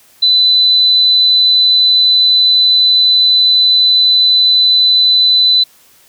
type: tone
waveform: sine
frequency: 4004 Hz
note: B7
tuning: 23 cents sharp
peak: -6 dBFS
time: 0.22-5.64 s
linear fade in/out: 10 ms
effects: white hiss -47 dBFS RMS until 6.08 s